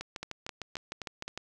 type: two click trains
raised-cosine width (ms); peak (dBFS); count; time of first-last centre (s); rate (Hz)
0.2; -20 / -20; 10 / 5; 0.01-1.376 / 0.23-1.28; 6.59 / 3.81
effects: none